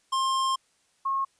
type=tone pair in turn; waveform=square / sine; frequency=1061 / 1084.5 Hz; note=C6 / C#6; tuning=+24 / -38 cents; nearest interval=unison; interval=38 cents; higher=second; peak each=-24 / -24 dBFS; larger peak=neither; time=0.12-0.56 / 1.05-1.25 s; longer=first; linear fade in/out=10 ms; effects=white hiss -67 dBFS RMS until 1.39 s + resampled to 22050 Hz